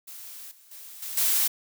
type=noise with level steps; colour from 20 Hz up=blue; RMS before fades=-42 / -55 / -44 / -35 / -23 dBFS; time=0.07-1.48 s; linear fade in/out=10 ms; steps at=0.51 / 0.71 / 1.02 / 1.17 s; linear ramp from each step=5 ms; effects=none